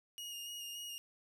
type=tone with vibrato; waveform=sawtooth; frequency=2858 Hz; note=F7; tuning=39 cents sharp; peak=-40 dBFS; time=0.18-0.98 s; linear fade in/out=0 ms; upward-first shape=square; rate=3.5 Hz; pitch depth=14 cents each way; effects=none